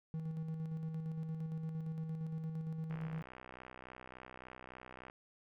triangle tone with tremolo, 160 Hz, D#3, 49 cents sharp, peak -35 dBFS, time 0.14-3.22 s, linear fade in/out 0 ms, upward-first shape square, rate 8.7 Hz, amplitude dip 35%
click train, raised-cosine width 0.5 ms, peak -35 dBFS, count 140, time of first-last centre 2.91-5.099 s, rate 63.5 Hz
effects none

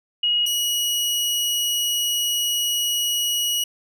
sine / sawtooth tone pair in turn, 2890 / 2910 Hz, F#7 / F#7, -41 / -29 cents, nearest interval unison, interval 12 cents, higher second, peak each -17 dBFS, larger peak neither, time 0.23-0.46 / 0.46-3.64 s, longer second, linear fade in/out 5 ms, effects none

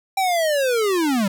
square linear sweep, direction down, 786 to 185 Hz, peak -18 dBFS, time 0.17-1.28 s, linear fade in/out 5 ms, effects none

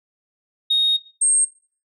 sine tone pair in turn, 3729 / 8478 Hz, A#7 / C9, 0 / +22 cents, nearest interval octave + major second, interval 1422 cents, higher second, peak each -13 dBFS, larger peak neither, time 0.7-0.97 / 1.21-1.45 s, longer first, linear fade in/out 10 ms, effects noise-tail reverb RT60 0.4 s tail -19 dB re dry + tanh soft clip ceiling -11 dBFS

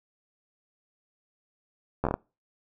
slowing click train, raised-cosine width 1 ms, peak -12 dBFS, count 6, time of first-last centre 2.04-2.14 s, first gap 12 ms, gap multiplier 1.26, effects noise-tail reverb RT60 0.3 s tail -25 dB re dry

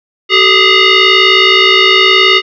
sine tone with frequency modulation, 381.4 Hz, G4, 47 cents flat, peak -4 dBFS, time 0.29-2.42 s, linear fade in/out 50 ms, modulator 822 Hz, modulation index 4.3, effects none

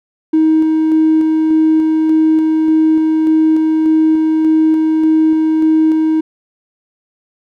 triangle tone with tremolo, 315.8 Hz, D#4, 26 cents sharp, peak -4 dBFS, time 0.33-6.21 s, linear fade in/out 10 ms, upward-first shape square, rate 1.7 Hz, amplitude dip 30%, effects tanh soft clip ceiling -4 dBFS

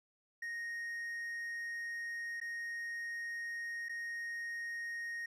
triangle tone with dropouts, 1864.7 Hz, A#6, in tune, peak -37 dBFS, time 0.42-5.26 s, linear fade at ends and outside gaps 5 ms, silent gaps 2.402-2.413 / 3.886-3.893 s, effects resampled to 32000 Hz

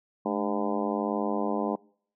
harmonic tone with a mistuned harmonic, 101.3 Hz, G#2, 43 cents flat, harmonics 2 / 3 / 4 / 5 / 6 / 7 / 8 / 9 / 10, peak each -31 / -33 / -34 / -35 / -36 / -36 / -37 / -38 / -38 dBFS, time 0.25-1.76 s, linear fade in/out 10 ms, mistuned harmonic 2, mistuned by +86 cents, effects noise-tail reverb RT60 0.6 s tail -26 dB re dry

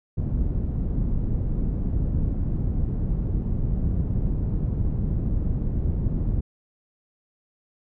pink low-pass noise, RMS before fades -24 dBFS, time 0.17-6.41 s, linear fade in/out 10 ms, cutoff 180 Hz, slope 12 dB/octave, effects none

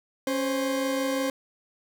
40% pulse tone pair together, 274.5 / 523.3 Hz, C#4 / C5, -17 / 0 cents, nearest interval major seventh, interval 1117 cents, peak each -27 dBFS, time 0.27-1.3 s, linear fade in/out 2 ms, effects none

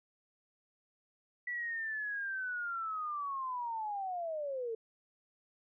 sine linear sweep, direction down, 1964 to 438.4 Hz, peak -35 dBFS, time 1.47-4.75 s, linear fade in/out 5 ms, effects none

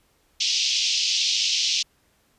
white band-pass noise, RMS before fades -23 dBFS, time 0.4-1.83 s, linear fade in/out 10 ms, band 2600 to 6000 Hz, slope 48 dB/octave, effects pink hiss -64 dBFS RMS until 2.38 s + resampled to 32000 Hz

